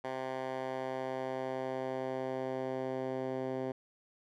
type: tone with band-pass filter sweep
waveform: 10% pulse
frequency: 130.81 Hz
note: C3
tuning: in tune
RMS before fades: -37 dBFS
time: 0.04-3.72 s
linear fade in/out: 5 ms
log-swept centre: 890 to 390 Hz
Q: 0.87
effects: none